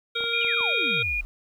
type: harmonic tone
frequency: 466.2 Hz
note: A#4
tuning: in tune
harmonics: 1 / 3 / 5 / 7 / 8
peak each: -33 / -31 / -31 / -32 / -29 dBFS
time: 0.15-1.03 s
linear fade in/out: 10 ms
type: clicks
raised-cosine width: 1 ms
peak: -27 dBFS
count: 4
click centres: 0.207 / 0.24 / 0.447 / 0.608 s
type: tone with pitch glide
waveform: sine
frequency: 2406 to 2437 Hz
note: D7 to D#7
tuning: +41 to -37 cents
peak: -24 dBFS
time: 0.33-1.21 s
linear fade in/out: 5 ms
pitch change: +22 cents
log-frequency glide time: 0.51-0.78 s
type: exponential sweep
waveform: sine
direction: down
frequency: 3102 to 34.65 Hz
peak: -33 dBFS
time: 0.41-1.25 s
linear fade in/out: 0 ms
effects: 9-bit